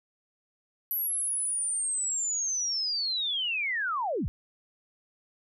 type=linear sweep; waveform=sine; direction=down; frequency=11840 to 36.48 Hz; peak=-27 dBFS; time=0.91-4.28 s; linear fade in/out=0 ms; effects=none